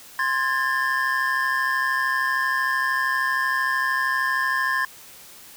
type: tone cluster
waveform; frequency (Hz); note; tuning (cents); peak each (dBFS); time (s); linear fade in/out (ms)
triangle; 1049 / 1645 / 1778; C6 / G#6 / A6; +4 / -17 / +18; -23; 0.19-4.85; 2
effects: white hiss -45 dBFS RMS until 5.56 s